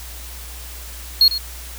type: tone with echo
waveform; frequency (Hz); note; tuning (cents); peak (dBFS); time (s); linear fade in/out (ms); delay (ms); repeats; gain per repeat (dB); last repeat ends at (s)
triangle; 4300; C8; +47; -7; 1.21-1.28; 2; 100; 1; -12; 1.38
effects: added 60 Hz sine -34 dBFS peak until 1.78 s + white hiss -37 dBFS RMS until 1.78 s